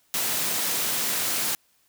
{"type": "high-pass noise", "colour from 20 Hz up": "white", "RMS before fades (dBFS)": -26, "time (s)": [0.14, 1.55], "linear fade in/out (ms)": 0, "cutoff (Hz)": 110, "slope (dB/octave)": 96, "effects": ["white hiss -65 dBFS RMS until 1.88 s"]}